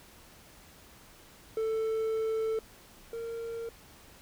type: tone pair in turn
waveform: triangle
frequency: 443 / 460.6 Hz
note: A4 / A#4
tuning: +12 / -21 cents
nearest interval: minor second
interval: 67 cents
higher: second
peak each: -26 / -33 dBFS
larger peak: first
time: 1.57-2.59 / 3.13-3.69 s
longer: first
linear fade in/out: 2 ms
effects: pink hiss -55 dBFS RMS until 4.21 s